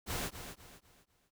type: noise with echo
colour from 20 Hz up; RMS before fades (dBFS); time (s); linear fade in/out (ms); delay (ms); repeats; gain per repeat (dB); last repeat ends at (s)
pink; -37; 0.06-0.31; 50; 250; 4; -9; 1.31
effects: none